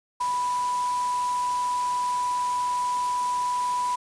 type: tone in noise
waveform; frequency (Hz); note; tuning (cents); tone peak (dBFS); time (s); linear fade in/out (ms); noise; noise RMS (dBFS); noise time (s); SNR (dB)
sine; 987.8; B5; 0; -23; 0.2-3.96; 10; white; -38; 0.2-3.96; +12
effects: resampled to 22050 Hz